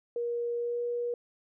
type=tone with pitch glide; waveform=sine; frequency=474.6 to 479.6 Hz; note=A#4 to A#4; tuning=+31 to +49 cents; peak=-29 dBFS; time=0.16-1.14 s; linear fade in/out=2 ms; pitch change=+18 cents; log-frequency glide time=0.56-0.82 s; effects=none